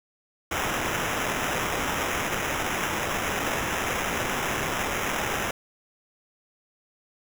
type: noise with sample-and-hold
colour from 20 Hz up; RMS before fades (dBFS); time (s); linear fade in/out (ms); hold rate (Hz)
white; -28; 0.51-5.51; 5; 4410
effects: none